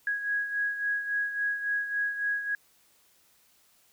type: beating tone pair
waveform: sine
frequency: 1656 / 1659.6 Hz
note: G#6 / G#6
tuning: -5 / -2 cents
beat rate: 3.6 Hz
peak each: -28 / -35 dBFS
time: 0.07-2.55 s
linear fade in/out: 2 ms
effects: white hiss -64 dBFS RMS until 3.92 s